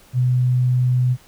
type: tone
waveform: sine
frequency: 125.6 Hz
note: B2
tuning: 30 cents sharp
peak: -14 dBFS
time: 0.13-1.17 s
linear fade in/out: 50 ms
effects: pink hiss -50 dBFS RMS until 1.27 s